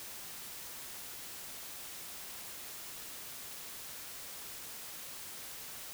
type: silence
effects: white hiss -46 dBFS RMS until 5.93 s